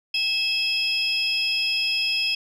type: tone cluster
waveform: sine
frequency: 2612 / 3272 / 5100 Hz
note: E7 / G#7 / D#8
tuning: -17 / -26 / +42 cents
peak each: -24 / -27 / -23 dBFS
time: 0.14-2.35 s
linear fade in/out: 5 ms
effects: tanh soft clip ceiling -15 dBFS